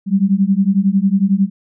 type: beating tone pair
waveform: sine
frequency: 190 / 201 Hz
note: F#3 / G3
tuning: +46 / +44 cents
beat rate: 11 Hz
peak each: -14 dBFS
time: 0.06-1.5 s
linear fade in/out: 50 ms
effects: none